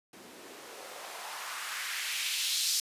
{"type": "noise with band-pass filter sweep", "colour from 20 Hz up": "blue", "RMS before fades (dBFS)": -36, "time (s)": [0.13, 2.8], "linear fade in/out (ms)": 2, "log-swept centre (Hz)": [230, 5100], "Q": 1.7, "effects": ["resampled to 32000 Hz"]}